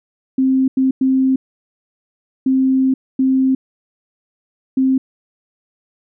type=tone bursts at uneven times; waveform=sine; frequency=263.3 Hz; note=C4; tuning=11 cents sharp; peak=-11 dBFS; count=6; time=0.38-0.68 / 0.77-0.91 / 1.01-1.36 / 2.46-2.94 / 3.19-3.55 / 4.77-4.98 s; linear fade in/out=5 ms; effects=none